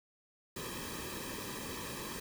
pink noise with comb filter, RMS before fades -42 dBFS, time 0.56-2.2 s, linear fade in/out 5 ms, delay 1.4 ms, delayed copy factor -0.75, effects none

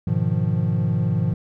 triangle chord, F half-diminished seventh, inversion first, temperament equal, 103.83 / 123.47 / 155.56 / 174.61 Hz, Ab2 / Cb3 / Eb3 / F3, 0 / 0 / 0 / 0 cents, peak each -22 dBFS, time 0.07-1.34 s, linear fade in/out 5 ms, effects none

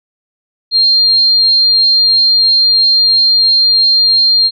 sine tone, 4199 Hz, C8, 5 cents sharp, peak -6 dBFS, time 0.71-4.51 s, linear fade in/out 50 ms, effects none

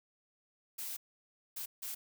blue noise bursts at uneven times, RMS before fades -41 dBFS, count 3, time 0.78-0.97 / 1.56-1.66 / 1.82-1.95 s, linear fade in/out 10 ms, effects none

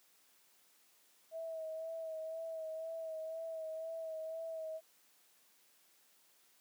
sine tone with vibrato, 645 Hz, E5, 38 cents flat, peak -40 dBFS, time 1.31-4.81 s, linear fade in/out 50 ms, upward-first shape sine, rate 2 Hz, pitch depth 28 cents each way, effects white hiss -69 dBFS RMS until 6.6 s + high-pass 200 Hz 12 dB/octave

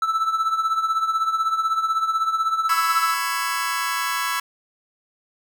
triangle tone with tremolo, 1318.5 Hz, E6, in tune, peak -14 dBFS, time 0.02-3.14 s, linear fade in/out 2 ms, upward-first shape triangle, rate 16 Hz, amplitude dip 75%
sawtooth chord, C# minor seventh, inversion third, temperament just, 997.9 / 1108.7 / 1330.5 / 1663.1 Hz, B5 / C#6 / E6 / G#6, +18 / 0 / +16 / +2 cents, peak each -24 dBFS, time 2.69-4.4 s, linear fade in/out 5 ms
effects none

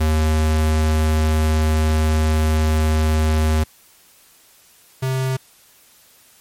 square tone pair in turn, 78 / 131.18 Hz, D#2 / C3, +5 / +5 cents, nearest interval major sixth, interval 900 cents, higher second, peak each -15 / -19 dBFS, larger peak first, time 0-3.64 / 5.02-5.37 s, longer first, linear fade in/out 10 ms, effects white hiss -51 dBFS RMS until 6.4 s + MP3 64 kbps

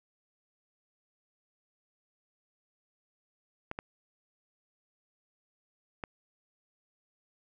clicks, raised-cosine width 0.5 ms, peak -21 dBFS, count 3, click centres 3.714 / 3.789 / 6.038 s, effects none

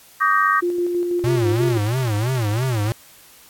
sine chord, Eb major seventh, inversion third, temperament equal with one note detuned, 1147.8 / 1244.5 / 1568 / 1864.7 Hz, D6 / Eb6 / G6 / Bb6, -40 / 0 / 0 / 0 cents, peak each -18 / -19 / -22 / -21 dBFS, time 0.2-0.61 s, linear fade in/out 20 ms
sine tone with tremolo, 350.8 Hz, F4, 8 cents sharp, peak -17 dBFS, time 0.62-1.78 s, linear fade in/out 10 ms, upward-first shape square, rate 6.1 Hz, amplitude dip 30%
square tone with vibrato, 116.54 Hz, A#2, in tune, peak -19 dBFS, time 1.24-2.92 s, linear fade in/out 0 ms, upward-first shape sine, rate 3 Hz, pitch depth 220 cents each way
effects white hiss -48 dBFS RMS until 3.49 s + AAC 64 kbps

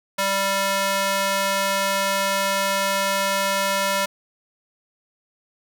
square tone with high-pass filter, 196 Hz, G3, in tune, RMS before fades -22 dBFS, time 0.18-4.06 s, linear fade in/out 10 ms, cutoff 720 Hz, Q 0.77, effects none

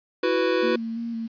square chord, E suspended second, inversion none, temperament equal, 329.6 / 370 / 493.9 Hz, E4 / F#4 / B4, 0 / 0 / 0 cents, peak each -27 / -25 / -24 dBFS, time 0.23-0.76 s, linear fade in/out 5 ms
sine tone with vibrato, 229.9 Hz, A#3, 24 cents flat, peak -27 dBFS, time 0.62-1.28 s, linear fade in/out 20 ms, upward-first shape square, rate 2.9 Hz, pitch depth 20 cents each way
effects resampled to 11025 Hz + 9-bit

